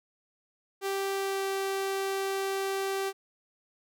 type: tone with pitch glide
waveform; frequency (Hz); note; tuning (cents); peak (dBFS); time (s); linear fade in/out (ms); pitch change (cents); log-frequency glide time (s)
sawtooth; 391.3 to 389; G4 to G4; -3 to -13; -25; 0.81-3.13; 50; -10; 1.14-1.44
effects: none